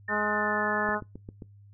harmonic tone, 210 Hz, G#3, 19 cents sharp, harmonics 1 / 2 / 3 / 4 / 5 / 6 / 7, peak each -34 / -34 / -34 / -34 / -34 / -34 / -34 dBFS, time 0.08-1.01 s, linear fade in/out 50 ms
sine tone with pitch glide, 1794 to 1737.9 Hz, A6 to A6, +33 to -22 cents, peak -30 dBFS, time 0.08-0.95 s, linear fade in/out 5 ms, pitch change -55 cents, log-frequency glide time 0.2-0.7 s
click train, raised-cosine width 3 ms, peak -27 dBFS, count 5, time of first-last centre 0.89-1.422 s, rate 7.52 Hz
effects noise-tail reverb RT60 0.2 s tail -21 dB re dry + added 101 Hz sine -50 dBFS peak until 1.73 s

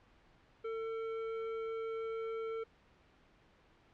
sine tone with hard clipping, 449.4 Hz, A4, 37 cents sharp, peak -39 dBFS, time 0.64-2.64 s, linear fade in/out 10 ms, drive 11 dB, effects pink hiss -66 dBFS RMS until 3.93 s + low-pass 3000 Hz 12 dB/octave

